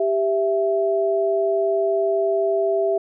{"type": "tone pair together", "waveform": "sine", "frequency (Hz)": [393.6, 662], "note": ["G4", "E5"], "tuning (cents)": [7, 7], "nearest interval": "major sixth", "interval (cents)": 900, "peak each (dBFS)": -20, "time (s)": [0, 2.98], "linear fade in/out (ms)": 5, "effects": []}